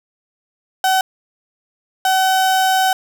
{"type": "tone pair in turn", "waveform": "35% pulse", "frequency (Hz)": [758, 758], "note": ["F#5", "F#5"], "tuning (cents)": [42, 42], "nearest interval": "unison", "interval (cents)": 0, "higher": "neither", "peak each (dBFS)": -11, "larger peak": "neither", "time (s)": [[0.84, 1.01], [2.05, 2.93]], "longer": "second", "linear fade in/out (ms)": 2, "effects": []}